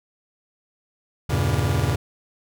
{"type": "chord", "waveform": "45% pulse", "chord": "E diminished seventh", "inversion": "none", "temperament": "just", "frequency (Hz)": [82.41, 98.89, 118.67, 142.4], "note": ["E2", "G2", "Bb2", "Db3"], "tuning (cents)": [0, 16, 31, 47], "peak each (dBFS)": -25, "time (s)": [1.29, 1.96], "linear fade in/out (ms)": 10, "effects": []}